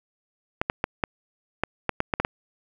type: clicks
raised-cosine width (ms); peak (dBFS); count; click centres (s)
0.5; -7; 10; 0.615 / 0.699 / 0.841 / 1.038 / 1.636 / 1.893 / 2.004 / 2.138 / 2.2 / 2.249
effects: 8-bit